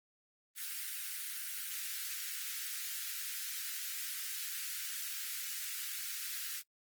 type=high-pass noise; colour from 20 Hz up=white; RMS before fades=-41 dBFS; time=0.55-6.63 s; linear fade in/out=50 ms; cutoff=1400 Hz; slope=48 dB/octave; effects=noise-tail reverb RT60 0.1 s tail -21 dB re dry + Opus 24 kbps